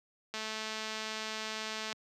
click train, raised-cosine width 0.2 ms, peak -21 dBFS, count 347, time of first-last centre 0.34-1.927 s, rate 218 Hz, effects high-pass 150 Hz 12 dB/octave

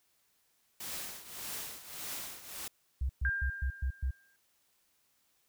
white noise with tremolo, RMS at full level -39 dBFS, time 0.8-2.68 s, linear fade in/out 5 ms, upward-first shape triangle, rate 1.7 Hz, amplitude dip 80%
sine tone bursts, 65.41 Hz, C2, in tune, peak -29 dBFS, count 6, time 3.01-4.108 s, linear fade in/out 5 ms, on 83 ms, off 120 ms
sine tone with exponential decay, 1599 Hz, G6, 34 cents sharp, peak -28 dBFS, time 3.25-4.36 s, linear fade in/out 1 ms, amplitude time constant 240 ms
effects white hiss -73 dBFS RMS until 5.48 s

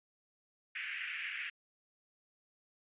white band-pass noise, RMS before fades -41 dBFS, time 0.75-1.5 s, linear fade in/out 5 ms, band 1600 to 2700 Hz, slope 48 dB/octave, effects resampled to 8000 Hz

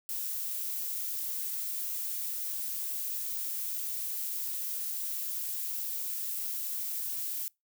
violet noise, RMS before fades -35 dBFS, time 0.09-7.48 s, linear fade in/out 0 ms, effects noise-tail reverb RT60 0.2 s tail -25 dB re dry

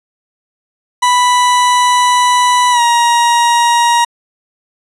40% pulse tone with pitch glide, 987.8 to 945.9 Hz, B5 to A#5, 0 to +25 cents, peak -7 dBFS, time 1.02-4.05 s, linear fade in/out 10 ms, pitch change -75 cents, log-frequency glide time 2.71-2.81 s, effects resampled to 24000 Hz

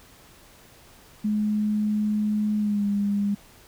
sine tone with pitch glide, 211.2 to 202.6 Hz, G#3 to G#3, +29 to -43 cents, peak -21 dBFS, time 1.24-3.35 s, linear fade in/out 10 ms, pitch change -72 cents, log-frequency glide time 2.58-2.86 s, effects pink hiss -52 dBFS RMS until 3.67 s

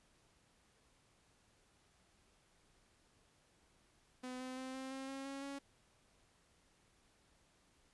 sawtooth tone with pitch steps, 253.4 / 256.8 / 260.2 / 263.7 / 267.2 / 270.8 / 274.4 / 278.1 Hz, B3 / C4 / C4 / C4 / C4 / C#4 / C#4 / C#4, +45 / -32 / -9 / +14 / +36 / -40 / -17 / +6 cents, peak -40 dBFS, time 4.23-5.59 s, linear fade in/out 10 ms, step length 170 ms, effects pink hiss -72 dBFS RMS until 7.93 s + resampled to 24000 Hz

